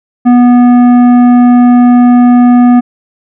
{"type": "tone with tanh clipping", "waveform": "sine", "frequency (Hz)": 244.5, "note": "B3", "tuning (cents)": -17, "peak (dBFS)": -3, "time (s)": [0.25, 2.81], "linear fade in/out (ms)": 20, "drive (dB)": 11, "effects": []}